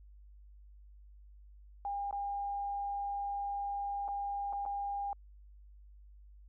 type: tone with dropouts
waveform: sine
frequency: 805 Hz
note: G5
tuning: 46 cents sharp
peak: -34 dBFS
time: 1.85-5.13 s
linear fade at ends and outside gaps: 1 ms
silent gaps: 2.11-2.127 / 4.08-4.086 / 4.527-4.532 / 4.653-4.661 s
effects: added 50 Hz sine -53 dBFS peak until 6.48 s